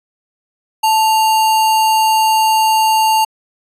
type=tone with sample-and-hold; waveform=sine; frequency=880 Hz; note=A5; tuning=in tune; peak=-9 dBFS; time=0.83-3.25 s; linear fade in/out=10 ms; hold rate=3675 Hz; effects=resampled to 32000 Hz